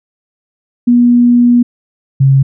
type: tone pair in turn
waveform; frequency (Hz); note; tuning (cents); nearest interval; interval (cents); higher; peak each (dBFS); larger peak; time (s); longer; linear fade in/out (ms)
sine; 241.6 / 135.59; B3 / C#3; -38 / -38; minor seventh; 1000; first; -4 / -4; neither; 0.87-1.63 / 2.2-2.43; first; 10
effects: none